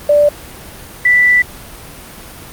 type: tone pair in turn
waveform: sine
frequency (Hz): 587 / 1974.4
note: D5 / B6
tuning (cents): -1 / -1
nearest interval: octave + major sixth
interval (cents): 2100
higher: second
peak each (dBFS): -6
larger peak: neither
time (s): 0.09-0.29 / 1.05-1.42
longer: second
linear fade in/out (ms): 5
effects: pink hiss -33 dBFS RMS until 2.52 s + Opus 32 kbps